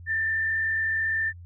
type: tone with frequency modulation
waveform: sine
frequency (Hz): 1785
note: A6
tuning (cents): +24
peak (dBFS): -23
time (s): 0.06-1.33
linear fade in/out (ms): 50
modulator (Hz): 45.9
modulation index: 0.46
effects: added 87 Hz sine -41 dBFS peak until 1.45 s